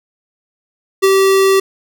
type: tone with ADSR envelope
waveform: square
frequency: 386.9 Hz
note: G4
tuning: 23 cents flat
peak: -7 dBFS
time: 1.02-1.6 s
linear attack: 20 ms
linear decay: 33 ms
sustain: -2 dB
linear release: 6 ms
effects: none